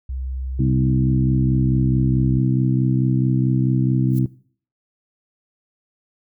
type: tone with pitch glide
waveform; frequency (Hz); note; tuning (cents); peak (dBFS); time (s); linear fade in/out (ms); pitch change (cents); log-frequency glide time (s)
sine; 64.8 to 64.39; C2 to C2; -16 to -27; -24; 0.09-2.39; 5; -11; 0.58-1.31
type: harmonic tone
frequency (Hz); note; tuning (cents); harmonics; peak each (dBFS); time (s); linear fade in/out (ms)
64.6; C2; -21; 2 / 3 / 4 / 5; -17 / -24 / -24 / -25; 0.59-4.26; 5
type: noise with exponential growth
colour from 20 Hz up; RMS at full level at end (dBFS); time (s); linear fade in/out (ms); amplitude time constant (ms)
violet; -34; 4.07-4.19; 5; 26
effects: noise-tail reverb RT60 0.5 s tail -20 dB re dry